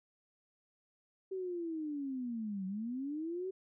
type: linear two-way sweep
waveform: sine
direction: down then up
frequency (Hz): 385.2 to 185 to 385.2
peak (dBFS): -36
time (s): 1.31-3.51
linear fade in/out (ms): 10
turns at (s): 2.66
effects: none